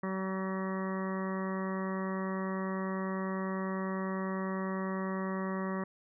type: harmonic tone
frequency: 190 Hz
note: F#3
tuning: 46 cents sharp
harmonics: 1 / 2 / 3 / 4 / 5 / 6 / 7 / 8 / 9 / 10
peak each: -34 / -40 / -42 / -52 / -45 / -42 / -50 / -54 / -51 / -46 dBFS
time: 0.03-5.84 s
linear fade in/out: 5 ms
effects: none